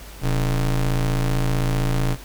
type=ring-modulated tone; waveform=square; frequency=77 Hz; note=D#2; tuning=17 cents flat; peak=-16 dBFS; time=0.21-2.17 s; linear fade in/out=50 ms; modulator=49.2 Hz; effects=added 50 Hz sine -39 dBFS peak until 2.24 s + pink hiss -42 dBFS RMS until 2.24 s